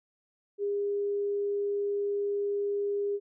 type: tone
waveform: sine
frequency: 405.5 Hz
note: G#4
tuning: 41 cents flat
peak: -27 dBFS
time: 0.58-3.2 s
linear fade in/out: 50 ms
effects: none